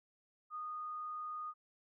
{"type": "tone", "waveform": "sine", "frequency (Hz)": 1233, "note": "D#6", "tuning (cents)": -16, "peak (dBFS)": -40, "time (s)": [0.5, 1.54], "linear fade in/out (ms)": 50, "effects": []}